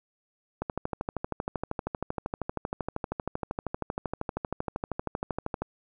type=click train; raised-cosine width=1 ms; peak=-16 dBFS; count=65; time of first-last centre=0.62-5.62 s; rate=12.8 Hz; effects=none